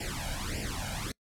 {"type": "noise with flanger", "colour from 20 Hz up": "pink", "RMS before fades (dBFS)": -35, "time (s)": [0, 1.12], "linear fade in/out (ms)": 5, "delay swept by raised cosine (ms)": [0.39, 1.33], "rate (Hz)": 1.7, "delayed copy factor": 0.9, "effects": ["noise-tail reverb RT60 0.1 s tail -26 dB re dry", "low-pass 11000 Hz 12 dB/octave"]}